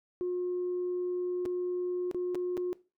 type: tone with dropouts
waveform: sine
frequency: 359 Hz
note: F4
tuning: 48 cents sharp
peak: -28 dBFS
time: 0.21-2.73 s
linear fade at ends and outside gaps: 0 ms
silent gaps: 1.454-1.459 / 2.113-2.146 / 2.347-2.354 / 2.57-2.576 s
effects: noise-tail reverb RT60 0.3 s tail -20 dB re dry + tanh soft clip ceiling -26 dBFS